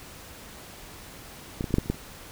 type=clicks; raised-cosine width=3 ms; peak=-15 / -16 / -24 / -8 / -9 / -30 / -11 / -30 dBFS; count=8; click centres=1.609 / 1.642 / 1.707 / 1.741 / 1.784 / 1.859 / 1.9 / 1.945 s; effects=pink hiss -45 dBFS RMS until 2.31 s